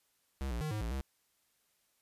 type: tone with pitch steps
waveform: square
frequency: 67.4 / 58.6 / 153.8 / 106.7 / 56.4 / 67 Hz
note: C#2 / A#1 / D#3 / G#2 / A1 / C2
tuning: -48 / +10 / -20 / +47 / +44 / +42 cents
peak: -35 dBFS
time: 0.41-1.01 s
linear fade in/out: 0 ms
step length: 100 ms
effects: white hiss -75 dBFS RMS until 2.01 s + resampled to 32000 Hz